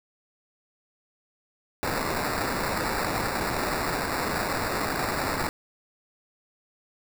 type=noise with sample-and-hold; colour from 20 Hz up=blue; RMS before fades=-28 dBFS; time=1.83-5.49 s; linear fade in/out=0 ms; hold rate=3150 Hz; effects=none